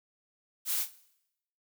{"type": "noise with echo", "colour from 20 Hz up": "blue", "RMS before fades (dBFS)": -31, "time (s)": [0.65, 0.86], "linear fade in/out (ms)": 50, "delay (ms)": 26, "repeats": 3, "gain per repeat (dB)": -9, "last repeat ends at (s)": 0.938, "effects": ["noise-tail reverb RT60 0.8 s tail -18 dB re dry"]}